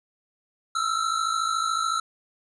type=tone pair together; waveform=square; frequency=1301.2 / 1355 Hz; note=E6 / E6; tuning=-23 / +47 cents; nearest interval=minor second; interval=70 cents; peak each=-27 dBFS; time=0.75-2 s; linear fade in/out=5 ms; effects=resampled to 22050 Hz